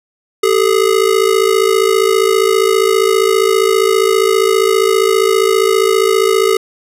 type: ring-modulated tone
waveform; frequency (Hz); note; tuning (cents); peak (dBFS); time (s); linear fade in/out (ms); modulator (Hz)
square; 415.3; G#4; 0; -7; 0.43-6.57; 5; 27.5
effects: resampled to 32000 Hz + 7-bit